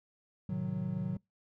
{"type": "chord", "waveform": "triangle", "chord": "A diminished seventh", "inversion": "none", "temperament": "equal", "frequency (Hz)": [110, 130.81, 155.56, 185], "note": ["A2", "C3", "Eb3", "Gb3"], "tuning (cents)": [0, 0, 0, 0], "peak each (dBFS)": [-39, -39, -36, -33], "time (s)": [0.49, 1.17], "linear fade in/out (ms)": 5, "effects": ["noise-tail reverb RT60 0.2 s tail -26 dB re dry"]}